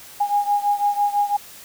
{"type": "beating tone pair", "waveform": "sine", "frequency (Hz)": [817, 823], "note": ["G#5", "G#5"], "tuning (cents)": [-29, -16], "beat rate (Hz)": 6, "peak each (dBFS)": [-19, -22], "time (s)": [0.2, 1.37], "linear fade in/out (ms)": 10, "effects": ["white hiss -42 dBFS RMS until 1.64 s"]}